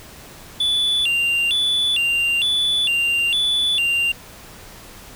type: tone with vibrato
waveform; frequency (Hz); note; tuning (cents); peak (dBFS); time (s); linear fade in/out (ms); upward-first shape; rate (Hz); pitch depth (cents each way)
triangle; 3103; G7; -18; -15; 0.6-4.12; 5; square; 1.1; 190
effects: pink hiss -41 dBFS RMS until 5.15 s